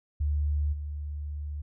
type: tone with level steps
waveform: sine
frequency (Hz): 73.7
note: D2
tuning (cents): +7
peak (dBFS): -24 / -32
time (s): 0.2-1.62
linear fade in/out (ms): 10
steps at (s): 0.72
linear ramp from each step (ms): 20
effects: none